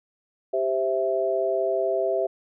sine chord, C major, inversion second, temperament equal, 392 / 523.3 / 659.3 Hz, G4 / C5 / E5, 0 / 0 / 0 cents, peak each -26 / -28 / -24 dBFS, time 0.53-2.27 s, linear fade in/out 10 ms, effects none

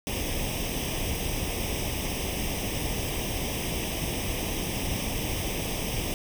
pink noise with comb filter, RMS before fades -30 dBFS, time 0.07-6.14 s, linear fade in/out 0 ms, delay 0.35 ms, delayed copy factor +0.8, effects none

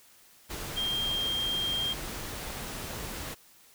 sine tone in noise, 3200 Hz, G7, 35 cents sharp, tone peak -28 dBFS, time 0.76-1.94 s, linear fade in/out 20 ms, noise pink, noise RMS -38 dBFS, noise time 0.49-3.35 s, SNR +7 dB, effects white hiss -58 dBFS RMS until 3.74 s

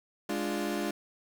30% pulse chord, D diminished, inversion second, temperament equal, 207.7 / 293.7 / 349.2 Hz, Ab3 / D4 / F4, 0 / 0 / 0 cents, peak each -32 dBFS, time 0.29-0.91 s, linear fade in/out 5 ms, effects 9-bit

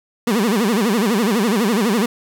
30% pulse tone with vibrato, 216.3 Hz, A3, 29 cents flat, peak -12 dBFS, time 0.27-2.06 s, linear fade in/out 5 ms, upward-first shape sine, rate 12 Hz, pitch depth 220 cents each way, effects 7-bit

